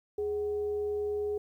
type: tone with frequency modulation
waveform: sine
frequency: 415.3 Hz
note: G#4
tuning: in tune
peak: -29 dBFS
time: 0.18-1.38 s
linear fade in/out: 5 ms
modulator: 338 Hz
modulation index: 0.21
effects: 11-bit